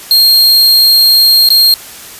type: tone with dropouts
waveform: 45% pulse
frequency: 4221 Hz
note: C8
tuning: 14 cents sharp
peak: -3 dBFS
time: 0.11-1.74 s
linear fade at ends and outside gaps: 1 ms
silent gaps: 1.489-1.503 s
effects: white hiss -30 dBFS RMS until 2.19 s + resampled to 32000 Hz